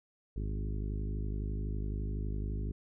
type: harmonic tone with a mistuned harmonic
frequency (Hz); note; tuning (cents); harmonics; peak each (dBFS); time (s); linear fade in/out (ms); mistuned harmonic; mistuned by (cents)
51.91; G#1; 0; 1 / 2 / 3 / 4 / 5 / 6 / 7 / 8; -34 / -40 / -44 / -46 / -48 / -50 / -51 / -52; 0.36-2.72; 5; 1; +66
effects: none